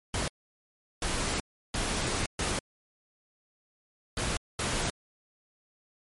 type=noise bursts at uneven times; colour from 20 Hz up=pink; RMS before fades=-30 dBFS; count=6; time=0.14-0.28 / 1.02-1.4 / 1.74-2.26 / 2.39-2.59 / 4.17-4.37 / 4.59-4.9 s; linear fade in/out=2 ms; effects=MP3 48 kbps